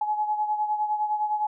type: beating tone pair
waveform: sine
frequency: 845 / 854.8 Hz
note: G#5 / G#5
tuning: +30 / +50 cents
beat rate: 9.8 Hz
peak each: -24 / -31 dBFS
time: 0.01-1.47 s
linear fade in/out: 5 ms
effects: none